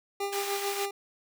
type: tone with tremolo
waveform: 25% pulse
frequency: 399.8 Hz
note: G4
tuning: 34 cents sharp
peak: -24 dBFS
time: 0.2-0.91 s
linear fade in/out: 5 ms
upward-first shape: triangle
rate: 6.8 Hz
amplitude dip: 65%
type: high-pass noise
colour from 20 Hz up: pink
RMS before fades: -37 dBFS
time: 0.32-0.86 s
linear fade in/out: 10 ms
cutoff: 1500 Hz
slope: 12 dB/octave
effects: none